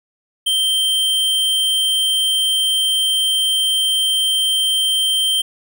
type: tone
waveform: square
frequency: 3136 Hz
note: G7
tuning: in tune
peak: -15 dBFS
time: 0.46-5.42 s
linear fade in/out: 10 ms
effects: none